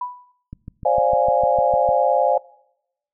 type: tone with exponential decay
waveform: sine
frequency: 987.8 Hz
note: B5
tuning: in tune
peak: -21 dBFS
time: 0.01-0.32 s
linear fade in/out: 5 ms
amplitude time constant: 67 ms
type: click train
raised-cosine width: 5 ms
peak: -21 dBFS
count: 10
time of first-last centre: 0.53-1.89 s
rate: 6.62 Hz
type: chord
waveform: sine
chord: D half-diminished seventh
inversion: third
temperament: equal with one note detuned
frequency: 528.1 / 587.3 / 698.5 / 830.6 Hz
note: C5 / D5 / F5 / Ab5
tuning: +16 / 0 / 0 / 0 cents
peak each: -20 dBFS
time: 0.85-2.38 s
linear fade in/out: 5 ms
effects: noise-tail reverb RT60 0.8 s tail -23 dB re dry